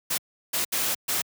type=noise bursts at uneven times; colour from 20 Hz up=white; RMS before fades=-26 dBFS; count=4; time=0.1-0.18 / 0.53-0.65 / 0.72-0.95 / 1.08-1.22 s; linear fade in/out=10 ms; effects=high-pass 100 Hz 12 dB/octave